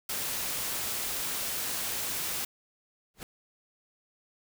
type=noise; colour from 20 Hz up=white; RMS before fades=-33 dBFS; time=0.09-2.45 s; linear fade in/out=5 ms
type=noise with exponential growth; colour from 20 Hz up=pink; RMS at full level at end=-36 dBFS; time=3.14-3.23 s; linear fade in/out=1 ms; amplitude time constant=18 ms
effects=none